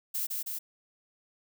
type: noise with echo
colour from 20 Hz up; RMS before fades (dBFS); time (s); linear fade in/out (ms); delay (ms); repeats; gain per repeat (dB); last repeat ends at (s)
violet; -32; 0.14-0.27; 10; 160; 2; -2; 0.59
effects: none